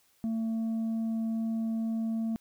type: tone with tanh clipping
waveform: sine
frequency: 224.8 Hz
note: A3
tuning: 37 cents sharp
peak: -29 dBFS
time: 0.24-2.36 s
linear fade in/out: 0 ms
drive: 3 dB
effects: white hiss -67 dBFS RMS until 2.4 s